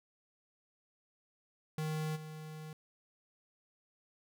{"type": "tone with level steps", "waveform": "square", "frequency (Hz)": 155.56, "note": "D#3", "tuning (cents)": 0, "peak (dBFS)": [-35, -45], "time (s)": [1.78, 2.73], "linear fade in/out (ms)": 2, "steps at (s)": 2.15, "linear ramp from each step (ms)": 20, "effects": []}